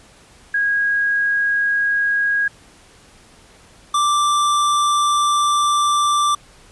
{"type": "tone pair in turn", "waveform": ["sine", "square"], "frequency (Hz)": [1643, 1175.6], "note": ["G#6", "D6"], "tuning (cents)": [-19, 1], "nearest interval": "tritone", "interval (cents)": 580, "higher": "first", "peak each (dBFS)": -15, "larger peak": "neither", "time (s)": [[0.54, 2.48], [3.94, 6.35]], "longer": "second", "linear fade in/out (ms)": 5, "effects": ["pink hiss -48 dBFS RMS until 6.71 s", "resampled to 24000 Hz"]}